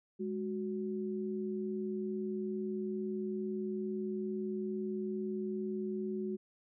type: tone pair together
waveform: sine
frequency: 207.7 / 370 Hz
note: G#3 / F#4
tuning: 0 / 0 cents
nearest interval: minor seventh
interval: 1000 cents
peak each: -37 / -37 dBFS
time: 0.19-6.37 s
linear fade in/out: 20 ms
effects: none